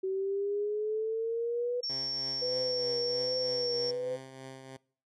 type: exponential sweep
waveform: sine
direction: up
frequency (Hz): 377.6 to 493.9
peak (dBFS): -29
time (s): 0.03-1.81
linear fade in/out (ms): 10
type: tone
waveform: sine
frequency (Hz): 5470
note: F8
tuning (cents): -37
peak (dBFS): -32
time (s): 1.83-3.91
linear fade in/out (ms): 5
type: tone with tremolo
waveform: 10% pulse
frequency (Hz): 132.4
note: C3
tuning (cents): +21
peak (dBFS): -34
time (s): 1.89-4.77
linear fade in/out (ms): 10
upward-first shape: triangle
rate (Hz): 3.2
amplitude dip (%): 50
type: tone with vibrato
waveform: sine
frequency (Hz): 493.9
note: B4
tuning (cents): 0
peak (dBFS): -31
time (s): 2.41-4.17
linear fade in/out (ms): 20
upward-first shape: triangle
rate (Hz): 1.3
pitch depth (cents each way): 59
effects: noise-tail reverb RT60 0.5 s tail -24 dB re dry + resampled to 24000 Hz